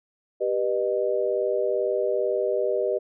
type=chord; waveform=sine; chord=G augmented; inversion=none; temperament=just; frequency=392 / 490 / 612.5 Hz; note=G4 / B4 / D#5; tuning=0 / -14 / -27 cents; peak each=-26 dBFS; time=0.4-2.99 s; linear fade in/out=20 ms; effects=none